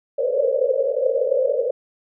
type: band-pass noise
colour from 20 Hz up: pink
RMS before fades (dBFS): -20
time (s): 0.18-1.71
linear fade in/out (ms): 5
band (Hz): 480 to 560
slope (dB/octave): 96
effects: none